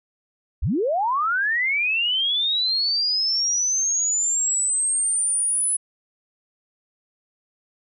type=linear sweep; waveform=sine; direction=up; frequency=36.6 to 10180 Hz; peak=-19 dBFS; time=0.62-5.77 s; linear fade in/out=10 ms; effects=none